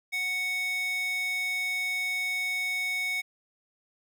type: tone with high-pass filter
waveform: square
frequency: 740 Hz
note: F#5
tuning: in tune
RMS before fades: -30 dBFS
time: 0.12-3.22 s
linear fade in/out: 20 ms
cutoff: 2200 Hz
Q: 3.5
effects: none